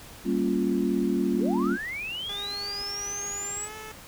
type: chord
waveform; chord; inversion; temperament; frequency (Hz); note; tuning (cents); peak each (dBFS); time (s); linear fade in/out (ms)
sine; G half-diminished seventh; none; equal; 196 / 233.1 / 277.2 / 349.2; G3 / Bb3 / Db4 / F4; 0 / 0 / 0 / 0; -28; 0.24-1.78; 50
type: linear sweep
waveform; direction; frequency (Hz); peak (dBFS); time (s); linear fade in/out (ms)
sine; up; 108.2 to 8000; -31; 1.32-3.69; 50
type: tone with pitch glide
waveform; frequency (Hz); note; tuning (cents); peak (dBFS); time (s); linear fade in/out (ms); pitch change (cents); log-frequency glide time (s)
10% pulse; 405 to 434.1; G#4 to A4; -43 to -23; -31; 2.29-3.92; 5; +120; 3.54-3.75
effects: pink hiss -46 dBFS RMS until 4.07 s